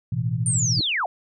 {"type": "chord", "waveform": "sine", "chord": "A suspended second", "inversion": "none", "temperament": "equal", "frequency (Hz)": [110, 123.47, 164.81], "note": ["A2", "B2", "E3"], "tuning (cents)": [0, 0, 0], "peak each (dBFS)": [-27, -24, -28], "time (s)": [0.12, 0.8], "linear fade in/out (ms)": 5}
{"type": "linear sweep", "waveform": "sine", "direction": "down", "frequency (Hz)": [9160, 622.3], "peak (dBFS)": -21, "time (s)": [0.46, 1.06], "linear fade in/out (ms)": 2}
{"type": "tone with exponential growth", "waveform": "sine", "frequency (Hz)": 310, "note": "D#4", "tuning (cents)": -6, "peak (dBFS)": -25, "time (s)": [0.73, 0.81], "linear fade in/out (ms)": 1, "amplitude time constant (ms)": 16}
{"effects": []}